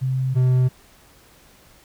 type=tone pair in turn; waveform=sine / triangle; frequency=130.81 / 127.45 Hz; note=C3 / C3; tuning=0 / -45 cents; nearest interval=unison; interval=45 cents; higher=first; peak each=-19 / -12 dBFS; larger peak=second; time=0.01-0.35 / 0.35-0.69 s; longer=neither; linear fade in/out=20 ms; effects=pink hiss -52 dBFS RMS until 1.84 s